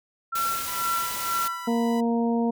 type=tone with tremolo; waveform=sine; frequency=1357 Hz; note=E6; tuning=50 cents sharp; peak=-23 dBFS; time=0.32-1.68 s; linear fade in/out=10 ms; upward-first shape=sine; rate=2.1 Hz; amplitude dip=80%
type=noise; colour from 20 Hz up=white; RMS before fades=-32 dBFS; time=0.35-1.48 s; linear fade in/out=5 ms
type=tone; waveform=sawtooth; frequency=987.8 Hz; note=B5; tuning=in tune; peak=-32 dBFS; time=0.67-2.01 s; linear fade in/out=10 ms
type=harmonic tone; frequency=233.1 Hz; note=A#3; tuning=in tune; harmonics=1 / 2 / 3 / 4; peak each=-22 / -28 / -32 / -34 dBFS; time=1.67-2.51 s; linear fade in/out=10 ms
effects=none